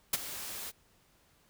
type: noise with ADSR envelope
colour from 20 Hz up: white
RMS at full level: -26 dBFS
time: 0.13-0.72 s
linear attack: 7 ms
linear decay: 26 ms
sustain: -15 dB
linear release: 33 ms
effects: pink hiss -67 dBFS RMS until 1.49 s